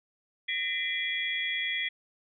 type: tone cluster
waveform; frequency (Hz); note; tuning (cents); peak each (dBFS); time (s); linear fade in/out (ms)
sine; 1851 / 2021 / 2377 / 3339; A#6 / B6 / D7 / G#7; -13 / +39 / +20 / +9; -37 / -32 / -36 / -33; 0.48-1.89; 10
effects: none